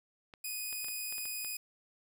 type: clicks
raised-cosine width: 0.3 ms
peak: -33 dBFS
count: 8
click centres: 0.338 / 0.728 / 0.845 / 0.884 / 1.125 / 1.182 / 1.255 / 1.447 s
type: tone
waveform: 5% pulse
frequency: 2489 Hz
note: D#7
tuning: in tune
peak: -27 dBFS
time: 0.44-1.57 s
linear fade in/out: 5 ms
effects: 10-bit